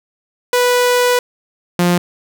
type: tone pair in turn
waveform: sawtooth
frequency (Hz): 492.3 / 175.92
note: B4 / F3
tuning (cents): -6 / +13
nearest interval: octave + tritone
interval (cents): 1781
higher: first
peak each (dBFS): -7 / -7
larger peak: neither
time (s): 0.53-1.19 / 1.79-1.98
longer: first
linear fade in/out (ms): 2
effects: none